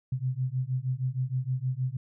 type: beating tone pair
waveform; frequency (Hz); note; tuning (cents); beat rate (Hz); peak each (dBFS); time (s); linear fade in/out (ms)
sine; 125.7 / 132.1; B2 / C3; +31 / +17; 6.4; -30; 0.12-1.97; 5
effects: none